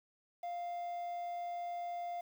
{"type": "tone with quantisation", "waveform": "triangle", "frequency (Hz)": 698.5, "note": "F5", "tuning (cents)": 0, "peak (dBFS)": -36, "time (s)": [0.43, 2.21], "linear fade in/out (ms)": 5, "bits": 10, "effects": []}